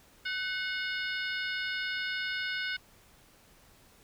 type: harmonic tone with a mistuned harmonic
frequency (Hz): 725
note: F#5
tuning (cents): -35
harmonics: 2 / 3 / 4 / 5 / 6 / 7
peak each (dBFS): -34 / -38 / -40 / -42 / -44 / -45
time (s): 0.25-2.77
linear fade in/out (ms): 10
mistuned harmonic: 2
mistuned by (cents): +61
effects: pink hiss -60 dBFS RMS until 4.03 s